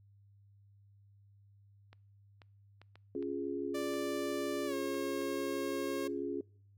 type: clicks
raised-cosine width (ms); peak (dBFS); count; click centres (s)
0.3; -39; 8; 1.93 / 2.418 / 2.816 / 2.956 / 3.226 / 3.938 / 4.945 / 5.215
type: chord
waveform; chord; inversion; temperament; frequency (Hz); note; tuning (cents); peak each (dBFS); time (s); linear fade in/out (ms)
sine; Db major; none; equal; 277.2 / 349.2 / 415.3; Db4 / F4 / Ab4; 0 / 0 / 0; -39; 3.15-6.41; 2
type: tone with pitch glide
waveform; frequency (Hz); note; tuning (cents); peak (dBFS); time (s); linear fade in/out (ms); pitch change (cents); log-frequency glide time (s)
sawtooth; 587.3 to 541.7; D5 to C#5; 0 to -40; -35; 3.74-6.08; 10; -140; 4.66-4.74
effects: noise-tail reverb RT60 0.6 s tail -25 dB re dry + added 100 Hz sine -60 dBFS peak until 6.77 s